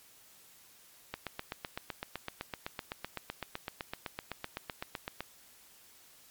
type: click train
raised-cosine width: 0.3 ms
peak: -20 dBFS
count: 33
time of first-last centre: 1.14-5.206 s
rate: 7.87 Hz
effects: white hiss -59 dBFS RMS until 6.3 s + MP3 96 kbps